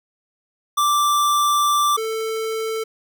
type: tone pair in turn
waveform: square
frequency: 1174 / 443.7 Hz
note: D6 / A4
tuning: -1 / +14 cents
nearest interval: octave + perfect fourth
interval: 1685 cents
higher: first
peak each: -16 / -23 dBFS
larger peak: first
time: 0.77-1.97 / 1.97-2.84 s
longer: first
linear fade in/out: 10 ms
effects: none